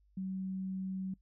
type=tone; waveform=sine; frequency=189.3 Hz; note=F#3; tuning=40 cents sharp; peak=-35 dBFS; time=0.17-1.14 s; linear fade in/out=5 ms; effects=noise-tail reverb RT60 0.1 s tail -23 dB re dry + added 50 Hz sine -65 dBFS peak until 1.21 s